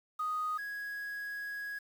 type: tone pair in turn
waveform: triangle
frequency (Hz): 1244.5 / 1661.2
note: D#6 / G#6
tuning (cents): 0 / 0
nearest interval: perfect fourth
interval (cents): 500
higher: second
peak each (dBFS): -28 / -35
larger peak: first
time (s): 0.19-0.58 / 0.58-1.79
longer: second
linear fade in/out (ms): 10
effects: tanh soft clip ceiling -29 dBFS + 9-bit